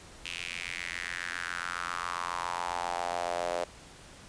sawtooth tone with high-pass filter sweep, 87.31 Hz, F2, in tune, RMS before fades -35 dBFS, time 0.25-3.64 s, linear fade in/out 0 ms, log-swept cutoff 2700 to 570 Hz, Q 4, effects pink hiss -51 dBFS RMS until 4.28 s + resampled to 22050 Hz

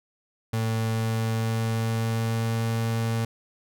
35% pulse tone with pitch glide, 112.3 to 113.93 Hz, A2 to A#2, +36 to -39 cents, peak -22 dBFS, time 0.53-3.25 s, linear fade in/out 5 ms, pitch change +25 cents, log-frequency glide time 1.19-2.65 s, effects none

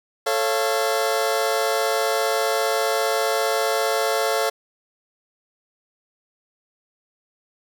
sawtooth chord, A augmented, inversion none, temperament just, 440 / 550 / 687.5 Hz, A4 / C#5 / E#5, 0 / -14 / -27 cents, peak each -20 dBFS, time 0.26-4.5 s, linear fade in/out 10 ms, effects none

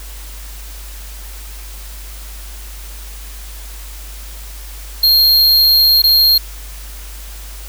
square tone with dropouts, 4225 Hz, C8, 16 cents sharp, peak -8 dBFS, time 5.03-6.38 s, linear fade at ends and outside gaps 5 ms, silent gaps 6.02-6.038 s, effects added 50 Hz sine -29 dBFS peak until 7.68 s + white hiss -36 dBFS RMS until 7.68 s

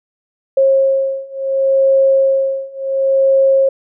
sine beating tone pair, 539 / 539.7 Hz, C#5 / C#5, -49 / -46 cents, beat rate 0.7 Hz, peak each -14 / -13 dBFS, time 0.57-3.69 s, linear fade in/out 5 ms, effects none

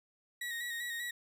35% pulse tone with vibrato, 1896 Hz, A#6, 29 cents sharp, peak -35 dBFS, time 0.41-1.11 s, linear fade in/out 5 ms, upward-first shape square, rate 5.1 Hz, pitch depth 32 cents each way, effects none

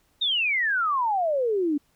sine exponential sweep, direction down, 3753 to 280 Hz, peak -21 dBFS, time 0.21-1.78 s, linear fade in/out 10 ms, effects pink hiss -66 dBFS RMS until 1.95 s

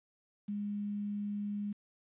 sine tone with quantisation, 205.4 Hz, G#3, 19 cents flat, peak -34 dBFS, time 0.48-1.73 s, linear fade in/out 10 ms, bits 10, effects resampled to 8000 Hz

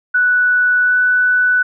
sine tone with pitch glide, 1480 to 1490.3 Hz, F#6 to F#6, 0 to +12 cents, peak -10 dBFS, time 0.14-1.63 s, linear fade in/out 10 ms, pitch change +12 cents, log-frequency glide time 0.83-0.95 s, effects none

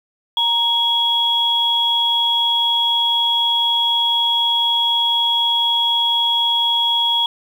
sine tone pair together, 934 / 3328 Hz, A#5 / G#7, +3 / +3 cents, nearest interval octave + minor seventh, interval 2200 cents, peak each -21 / -15 dBFS, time 0.37-7.26 s, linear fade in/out 2 ms, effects 7-bit

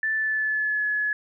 sine tone with pitch glide, 1760 to 1701 Hz, A6 to G#6, 0 to +41 cents, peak -22 dBFS, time 0.03-1.13 s, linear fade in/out 2 ms, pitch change -59 cents, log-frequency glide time 0.13-0.85 s, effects none

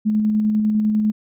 sine tone with tremolo, 213.6 Hz, G#3, 49 cents sharp, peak -14 dBFS, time 0.05-1.12 s, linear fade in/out 20 ms, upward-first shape square, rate 10 Hz, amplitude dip 25%, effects none

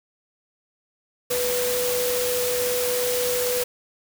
sine tone in noise, 493.9 Hz, B4, in tune, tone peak -23 dBFS, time 1.3-3.64 s, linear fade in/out 10 ms, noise white, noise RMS -27 dBFS, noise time 1.3-3.64 s, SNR +1 dB, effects none

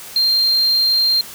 sine tone, 4183 Hz, C8, 1 cent flat, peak -10 dBFS, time 0.16-1.21 s, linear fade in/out 2 ms, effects tanh soft clip ceiling -11 dBFS + white hiss -35 dBFS RMS until 1.34 s

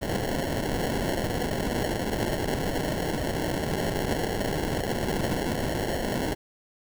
violet noise with sample-and-hold, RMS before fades -28 dBFS, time 0.01-6.35 s, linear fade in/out 20 ms, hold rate 1225 Hz, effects none

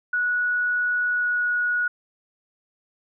sine tone with pitch glide, 1466 to 1457.6 Hz, F#6 to F#6, -16 to -26 cents, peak -20 dBFS, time 0.13-1.88 s, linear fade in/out 5 ms, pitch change -10 cents, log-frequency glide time 1.1-1.5 s, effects none

